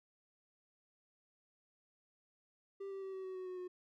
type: tone with pitch steps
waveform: triangle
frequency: 393.2 / 388.7 / 384.2 / 379.8 / 375.4 / 371.1 / 366.9 / 362.7 Hz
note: G4 / G4 / G4 / F#4 / F#4 / F#4 / F#4 / F#4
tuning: +5 / -15 / -35 / +45 / +25 / +5 / -15 / -34 cents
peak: -40 dBFS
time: 2.8-3.68 s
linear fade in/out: 10 ms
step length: 110 ms
effects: none